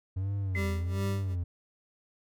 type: tone with vibrato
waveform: triangle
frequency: 91.9 Hz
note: F#2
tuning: 11 cents flat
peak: -27 dBFS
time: 0.16-1.44 s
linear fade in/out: 10 ms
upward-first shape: sine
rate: 1.3 Hz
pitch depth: 150 cents each way
type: tone with tremolo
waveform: 25% pulse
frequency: 196 Hz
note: G3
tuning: in tune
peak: -28 dBFS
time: 0.54-1.36 s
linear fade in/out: 50 ms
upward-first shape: sine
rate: 2.4 Hz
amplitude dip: 90%
type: tone with exponential decay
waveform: sine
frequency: 2045 Hz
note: C7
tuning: 40 cents flat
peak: -31 dBFS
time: 0.55-0.97 s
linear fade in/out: 2 ms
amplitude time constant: 90 ms
effects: none